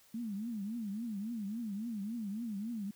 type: tone with vibrato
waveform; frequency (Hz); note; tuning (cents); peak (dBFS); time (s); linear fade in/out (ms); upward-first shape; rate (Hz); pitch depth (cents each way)
sine; 216.4; A3; -29; -36; 0.14-2.91; 5; triangle; 3.6; 210
effects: white hiss -64 dBFS RMS until 2.95 s